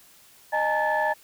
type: tone cluster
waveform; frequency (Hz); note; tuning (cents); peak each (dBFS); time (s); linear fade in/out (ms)
sine; 615 / 839 / 912 / 1739; D#5 / G#5 / A#5 / A6; -20 / +17 / -38 / -21; -26; 0.52-1.14; 20
effects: tanh soft clip ceiling -14 dBFS + white hiss -54 dBFS RMS until 1.23 s